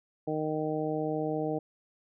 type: harmonic tone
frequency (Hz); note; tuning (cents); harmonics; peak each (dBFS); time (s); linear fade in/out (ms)
154.7; D#3; -10; 1 / 2 / 3 / 4 / 5; -37 / -33 / -33 / -36 / -38; 0.27-1.59; 10
effects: none